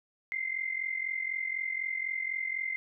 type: tone pair together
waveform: sine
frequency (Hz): 2072 / 2116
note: C7 / C7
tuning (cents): -17 / +19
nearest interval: unison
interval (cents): 36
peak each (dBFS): -33 / -35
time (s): 0.32-2.76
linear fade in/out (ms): 0
effects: none